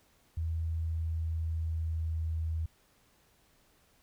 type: tone with pitch glide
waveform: sine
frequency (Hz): 81.5 to 80.61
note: E2 to E2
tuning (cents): -19 to -38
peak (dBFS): -30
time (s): 0.37-2.66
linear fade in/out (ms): 5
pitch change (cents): -19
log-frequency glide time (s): 0.55-2.3
effects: pink hiss -67 dBFS RMS until 4.02 s